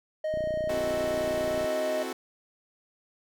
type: tone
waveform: triangle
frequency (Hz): 622.3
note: D#5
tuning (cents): 0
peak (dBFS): -25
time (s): 0.24-2.03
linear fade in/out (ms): 5
type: click train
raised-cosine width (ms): 3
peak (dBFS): -26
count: 40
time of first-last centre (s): 0.34-1.644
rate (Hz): 29.9
type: chord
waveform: sawtooth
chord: F# half-diminished seventh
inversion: second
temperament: equal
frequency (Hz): 261.6 / 329.6 / 370 / 440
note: C4 / E4 / F#4 / A4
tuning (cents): 0 / 0 / 0 / 0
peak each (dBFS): -33 / -37 / -32 / -35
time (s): 0.69-2.13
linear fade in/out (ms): 5
effects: none